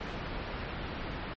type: low-pass noise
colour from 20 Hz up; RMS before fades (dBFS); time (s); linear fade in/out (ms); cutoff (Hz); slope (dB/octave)
pink; -38; 0-1.34; 10; 3100; 12
effects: low-pass 5000 Hz 12 dB/octave + MP3 32 kbps